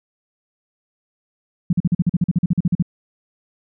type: tone bursts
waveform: sine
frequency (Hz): 174.61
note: F3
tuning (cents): 0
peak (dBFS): -12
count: 16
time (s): 1.7-2.825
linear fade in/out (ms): 5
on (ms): 30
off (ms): 43
effects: none